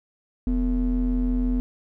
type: ring-modulated tone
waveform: triangle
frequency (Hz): 103.83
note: G#2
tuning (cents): 0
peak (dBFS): -15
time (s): 0.47-1.6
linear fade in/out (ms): 0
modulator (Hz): 147
effects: none